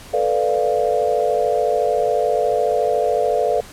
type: chord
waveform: sine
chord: B half-diminished seventh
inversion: third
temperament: equal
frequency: 440 / 493.9 / 587.3 / 698.5 Hz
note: A4 / B4 / D5 / F5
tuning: 0 / 0 / 0 / 0 cents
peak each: -21 dBFS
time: 0.13-3.61 s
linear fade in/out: 10 ms
effects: pink hiss -40 dBFS RMS until 3.72 s + low-pass 12000 Hz 12 dB/octave